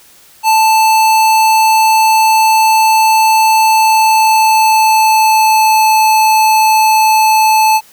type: tone with pitch glide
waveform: square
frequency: 880 to 871.4 Hz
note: A5 to A5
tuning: 0 to -17 cents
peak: -7 dBFS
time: 0.43-7.81 s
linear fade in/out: 50 ms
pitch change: -17 cents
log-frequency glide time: 3.67-5.91 s
effects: white hiss -43 dBFS RMS until 7.92 s